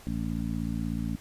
harmonic tone, 56.5 Hz, A1, 47 cents sharp, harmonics 1 / 2 / 3 / 4 / 5, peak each -35 / -37 / -34 / -33 / -37 dBFS, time 0.07-1.16 s, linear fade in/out 0 ms, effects pink hiss -52 dBFS RMS until 1.2 s + resampled to 32000 Hz

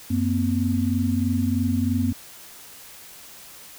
sine tone cluster, 93.9 / 233.9 / 257 Hz, F#2 / A#3 / C4, +26 / +6 / -31 cents, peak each -24 dBFS, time 0.1-2.13 s, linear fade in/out 10 ms, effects white hiss -44 dBFS RMS until 3.78 s

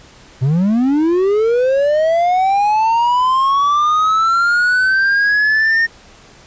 triangle linear sweep, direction up, 121.6 to 1841 Hz, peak -9 dBFS, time 0.41-5.87 s, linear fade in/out 20 ms, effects pink hiss -43 dBFS RMS until 6.46 s + resampled to 16000 Hz

